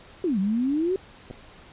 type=exponential two-way sweep; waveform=sine; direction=down then up; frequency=390.5 to 185 to 390.5 Hz; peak=-21 dBFS; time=0.24-0.96 s; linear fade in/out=2 ms; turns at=0.39 s
type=clicks; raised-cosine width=2 ms; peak=-28 / -24 dBFS; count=2; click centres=1.302 / 1.31 s
effects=pink hiss -49 dBFS RMS until 1.72 s + resampled to 8000 Hz